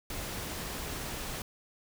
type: noise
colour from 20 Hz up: pink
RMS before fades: -38 dBFS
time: 0.1-1.42 s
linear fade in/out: 2 ms
effects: none